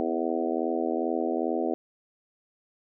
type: harmonic tone with a mistuned harmonic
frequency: 82.41 Hz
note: E2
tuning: in tune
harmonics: 3 / 4 / 5 / 6 / 7 / 8 / 9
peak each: -32 / -30 / -32 / -34 / -36 / -34 / -35 dBFS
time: 0-1.74 s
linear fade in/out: 0 ms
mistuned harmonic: 3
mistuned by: +24 cents
effects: none